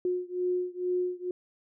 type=beating tone pair; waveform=sine; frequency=360.1 / 362.3 Hz; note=F#4 / F#4; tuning=-47 / -36 cents; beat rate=2.2 Hz; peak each=-30 / -31 dBFS; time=0.05-1.31 s; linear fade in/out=2 ms; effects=none